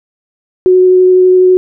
sine tone with vibrato, 368.1 Hz, F#4, 9 cents flat, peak -3 dBFS, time 0.66-1.57 s, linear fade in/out 0 ms, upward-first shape sine, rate 12 Hz, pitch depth 8 cents each way, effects none

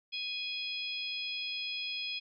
harmonic tone with a mistuned harmonic, 830.6 Hz, G#5, in tune, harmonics 3 / 4 / 5 / 6, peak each -39 / -38 / -45 / -43 dBFS, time 0.12-2.2 s, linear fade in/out 20 ms, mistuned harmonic 6, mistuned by +19 cents, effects none

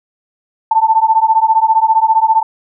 sine beating tone pair, 880 / 895 Hz, A5 / A5, 0 / +29 cents, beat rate 15 Hz, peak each -11 dBFS, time 0.71-2.43 s, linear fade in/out 5 ms, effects none

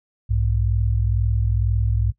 sine tone pair together, 61.74 / 103.83 Hz, B1 / G#2, 0 / 0 cents, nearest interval major sixth, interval 900 cents, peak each -20 dBFS, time 0.29-2.12 s, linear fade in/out 20 ms, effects noise-tail reverb RT60 0.1 s tail -20 dB re dry

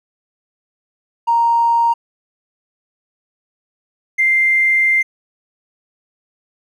triangle tone pair in turn, 932.3 / 2093 Hz, A#5 / C7, 0 / 0 cents, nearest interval octave + major second, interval 1400 cents, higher second, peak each -7 dBFS, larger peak neither, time 1.27-1.94 / 4.18-5.03 s, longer second, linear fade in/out 20 ms, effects tanh soft clip ceiling -9 dBFS

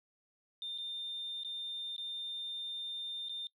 sine tone with dropouts, 3610 Hz, A7, 44 cents sharp, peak -37 dBFS, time 0.62-3.47 s, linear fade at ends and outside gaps 1 ms, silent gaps 0.778-0.784 / 1.434-1.447 / 1.964-1.98 / 3.286-3.294 s, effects noise-tail reverb RT60 0.1 s tail -22 dB re dry + tanh soft clip ceiling -34 dBFS

